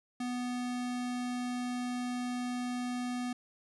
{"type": "tone", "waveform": "square", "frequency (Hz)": 246.9, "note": "B3", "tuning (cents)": 0, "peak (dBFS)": -34, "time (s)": [0.2, 3.33], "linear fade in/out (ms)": 5, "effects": ["resampled to 24000 Hz"]}